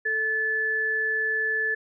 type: tone pair together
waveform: sine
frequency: 440 / 1734.8 Hz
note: A4 / A6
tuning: 0 / -25 cents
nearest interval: 2 octaves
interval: 2375 cents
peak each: -33 / -23 dBFS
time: 0.05-1.75 s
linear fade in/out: 10 ms
effects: none